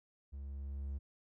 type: tone with level ramp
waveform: triangle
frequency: 69.3 Hz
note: C#2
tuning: in tune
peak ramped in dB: -41 to -35 dBFS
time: 0.32-0.99 s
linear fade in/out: 20 ms
effects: none